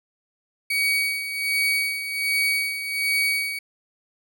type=tone with tremolo; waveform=35% pulse; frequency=2255 Hz; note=C#7; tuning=29 cents sharp; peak=-17 dBFS; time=0.7-3.59 s; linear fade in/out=5 ms; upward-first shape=sine; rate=1.3 Hz; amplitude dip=65%; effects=none